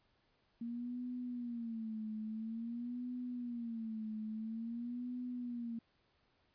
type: tone with vibrato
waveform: sine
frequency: 231.7 Hz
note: A#3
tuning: 10 cents flat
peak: -39 dBFS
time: 0.61-5.79 s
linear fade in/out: 5 ms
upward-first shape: sine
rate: 0.49 Hz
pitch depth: 120 cents each way
effects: pink hiss -75 dBFS RMS until 6.54 s + resampled to 11025 Hz